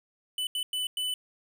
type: tone bursts at uneven times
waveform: square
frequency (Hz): 2996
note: F#7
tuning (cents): +21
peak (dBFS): -29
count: 4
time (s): 0.38-0.47 / 0.55-0.63 / 0.73-0.87 / 0.97-1.14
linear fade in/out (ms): 2
effects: 10-bit